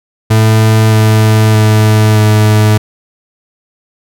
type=tone with pitch steps; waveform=40% pulse; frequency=110 / 108.99 / 107.99 / 106.99 Hz; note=A2 / A2 / A2 / A2; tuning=0 / -16 / -32 / -48 cents; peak=-4 dBFS; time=0.3-2.78 s; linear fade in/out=10 ms; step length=620 ms; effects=none